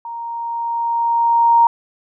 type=tone with level ramp; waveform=sine; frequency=932.3 Hz; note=A#5; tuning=in tune; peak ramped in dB=-26 to -7 dBFS; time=0.05-1.67 s; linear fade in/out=2 ms; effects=none